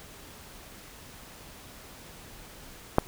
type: click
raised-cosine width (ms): 1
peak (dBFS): -4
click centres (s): 2.984
effects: pink hiss -48 dBFS RMS until 3.07 s